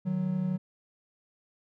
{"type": "tone pair together", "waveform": "triangle", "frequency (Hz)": [153.7, 185.78], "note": ["D#3", "F#3"], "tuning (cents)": [-21, 7], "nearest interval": "minor third", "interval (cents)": 328, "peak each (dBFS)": [-31, -26], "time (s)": [0.05, 0.58], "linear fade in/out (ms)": 20, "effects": []}